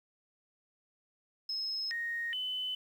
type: tone with pitch steps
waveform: sine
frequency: 5170 / 1864 / 3020 Hz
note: E8 / A#6 / F#7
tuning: -34 / -1 / +35 cents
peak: -33 dBFS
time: 1.49-2.75 s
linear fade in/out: 5 ms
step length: 420 ms
effects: 10-bit